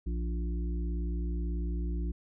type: harmonic tone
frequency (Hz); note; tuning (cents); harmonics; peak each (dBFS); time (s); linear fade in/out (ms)
58.27; A#1; 0; 1 / 3 / 5 / 6; -30 / -40 / -44 / -46; 0.06-2.12; 10
effects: none